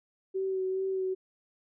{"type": "tone with vibrato", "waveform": "sine", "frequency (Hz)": 379.3, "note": "F#4", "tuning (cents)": 43, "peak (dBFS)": -28, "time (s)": [0.34, 1.15], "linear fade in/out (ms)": 20, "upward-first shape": "sine", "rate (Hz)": 2.4, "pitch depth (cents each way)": 20, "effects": []}